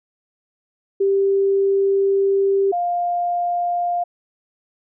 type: tone pair in turn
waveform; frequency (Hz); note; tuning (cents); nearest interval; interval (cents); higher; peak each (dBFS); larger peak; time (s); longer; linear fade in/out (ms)
sine; 392.9 / 701.9; G4 / F5; +4 / +9; minor seventh; 1005; second; -14 / -18; first; 1-2.72 / 2.72-4.04; first; 10
effects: none